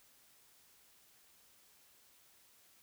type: silence
effects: white hiss -66 dBFS RMS until 2.82 s